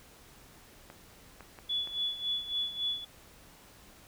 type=clicks; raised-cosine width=0.5 ms; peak=-32 dBFS; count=4; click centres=0.901 / 1.407 / 1.588 / 1.874 s
type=tone with tremolo; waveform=sine; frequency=3423 Hz; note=A7; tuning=48 cents flat; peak=-28 dBFS; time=1.69-3.05 s; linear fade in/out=10 ms; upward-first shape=sine; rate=3.6 Hz; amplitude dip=75%
effects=pink hiss -56 dBFS RMS until 4.07 s